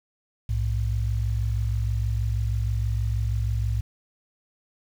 sine tone pair together, 61.74 / 108.02 Hz, B1 / A2, 0 / -31 cents, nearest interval minor seventh, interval 969 cents, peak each -25 dBFS, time 0.49-3.81 s, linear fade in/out 5 ms, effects 8-bit

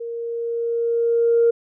sine tone with level ramp, 466.2 Hz, A#4, in tune, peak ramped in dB -27 to -11 dBFS, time 0-1.51 s, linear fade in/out 10 ms, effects tanh soft clip ceiling -8 dBFS

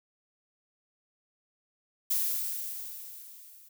violet noise with level ramp, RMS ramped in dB -27 to -55 dBFS, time 2.1-3.69 s, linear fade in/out 10 ms, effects none

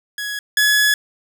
sawtooth tone pair in turn, 1674 / 1695.4 Hz, G#6 / G#6, +13 / +35 cents, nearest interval unison, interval 22 cents, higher second, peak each -20 / -9 dBFS, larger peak second, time 0.18-0.39 / 0.57-0.94 s, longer second, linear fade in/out 2 ms, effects none

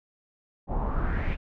brown noise with low-pass filter sweep, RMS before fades -27 dBFS, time 0.67-1.37 s, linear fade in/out 50 ms, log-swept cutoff 720 to 2600 Hz, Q 3.7, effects none

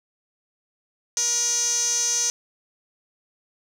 sawtooth tone with band-pass filter, 476.2 Hz, A#4, 37 cents sharp, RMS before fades -23 dBFS, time 1.17-2.3 s, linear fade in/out 0 ms, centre 6200 Hz, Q 9.8, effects none

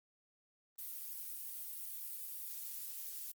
violet noise, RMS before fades -45 dBFS, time 0.78-3.32 s, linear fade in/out 10 ms, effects Opus 32 kbps

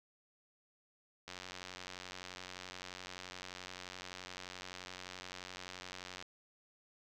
click train, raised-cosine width 0.2 ms, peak -28 dBFS, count 454, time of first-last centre 1.28-6.225 s, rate 91.6 Hz, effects none

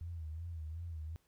sine tone with vibrato, 81.5 Hz, E2, 19 cents flat, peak -40 dBFS, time 0.01-1.16 s, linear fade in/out 0 ms, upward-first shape sine, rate 2.7 Hz, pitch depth 92 cents each way, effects pink hiss -75 dBFS RMS until 1.27 s

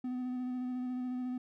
triangle tone with vibrato, 251.3 Hz, B3, 30 cents sharp, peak -32 dBFS, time 0.04-1.38 s, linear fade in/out 5 ms, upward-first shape square, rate 14 Hz, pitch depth 14 cents each way, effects none

